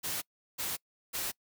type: noise bursts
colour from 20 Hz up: white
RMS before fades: -35 dBFS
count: 3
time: 0.03-1.32 s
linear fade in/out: 20 ms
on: 190 ms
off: 360 ms
effects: noise-tail reverb RT60 0.1 s tail -25 dB re dry